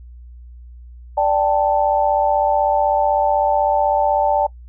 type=chord; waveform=sine; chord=D suspended fourth; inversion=none; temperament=equal; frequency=587.3 / 784 / 880 Hz; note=D5 / G5 / A5; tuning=0 / 0 / 0 cents; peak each=-18 dBFS; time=1.17-4.47 s; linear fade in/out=10 ms; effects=noise-tail reverb RT60 0.1 s tail -21 dB re dry + added 60 Hz sine -36 dBFS peak until 4.68 s